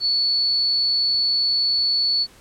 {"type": "tone", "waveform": "sine", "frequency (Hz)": 4435, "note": "C#8", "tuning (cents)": 0, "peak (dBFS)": -17, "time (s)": [0, 2.27], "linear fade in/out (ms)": 50, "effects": ["pink hiss -50 dBFS RMS until 2.4 s", "low-pass 12000 Hz 12 dB/octave"]}